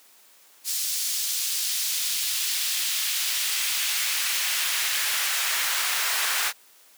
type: noise with high-pass filter sweep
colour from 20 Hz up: pink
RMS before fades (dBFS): -26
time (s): 0.64-6.53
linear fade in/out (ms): 50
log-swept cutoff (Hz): 5300 to 1300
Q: 0.98
effects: white hiss -55 dBFS RMS until 6.97 s + high-pass 300 Hz 12 dB/octave